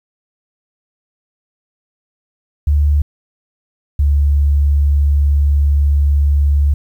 sine tone pair in turn, 73.2 / 71.73 Hz, D2 / D2, -5 / -40 cents, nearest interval unison, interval 35 cents, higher first, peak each -9 dBFS, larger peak neither, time 2.67-3.02 / 3.99-6.74 s, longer second, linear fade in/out 5 ms, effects 8-bit

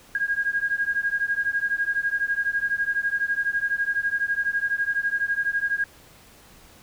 sine beating tone pair, 1625 / 1637 Hz, G#6 / G#6, -38 / -25 cents, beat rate 12 Hz, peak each -25 dBFS, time 0.15-5.84 s, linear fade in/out 2 ms, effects pink hiss -51 dBFS RMS until 6.82 s

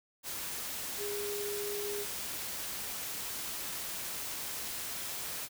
sine tone in noise, 410 Hz, G#4, 22 cents flat, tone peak -36 dBFS, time 0.97-2.06 s, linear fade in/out 50 ms, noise white, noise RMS -39 dBFS, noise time 0.23-5.49 s, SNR 0 dB, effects none

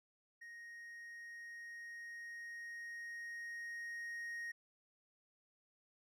triangle tone with level ramp, 1870 Hz, A#6, 5 cents sharp, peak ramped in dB -49 to -40 dBFS, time 0.41-4.52 s, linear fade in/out 10 ms, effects none

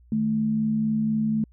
sine tone pair together, 154.43 / 218.4 Hz, D#3 / A3, -13 / -13 cents, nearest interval tritone, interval 600 cents, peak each -31 / -21 dBFS, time 0.12-1.44 s, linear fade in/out 2 ms, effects added 60 Hz sine -51 dBFS peak until 1.52 s

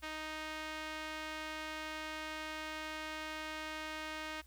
sawtooth tone with band-pass filter, 311.1 Hz, D#4, in tune, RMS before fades -43 dBFS, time 0.02-4.42 s, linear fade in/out 20 ms, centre 2200 Hz, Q 0.85, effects added 60 Hz sine -58 dBFS peak until 4.46 s + white hiss -68 dBFS RMS until 4.46 s

